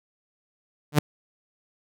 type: tone with exponential growth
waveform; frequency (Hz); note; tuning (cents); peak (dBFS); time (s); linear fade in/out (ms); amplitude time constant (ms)
sawtooth; 148.3; D3; +17; -8; 0.92-0.99; 5; 15
effects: none